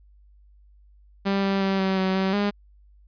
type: tone with pitch steps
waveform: sawtooth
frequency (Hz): 196.8 / 195.6 / 193.7 / 191 / 188.8 / 191 / 203.9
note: G3 / G3 / G3 / G3 / F#3 / G3 / G#3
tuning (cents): +7 / -4 / -20 / -45 / +35 / -45 / -32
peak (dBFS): -17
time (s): 1.25-2.51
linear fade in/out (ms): 20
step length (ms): 180
effects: added 50 Hz sine -51 dBFS peak until 3.07 s + resampled to 11025 Hz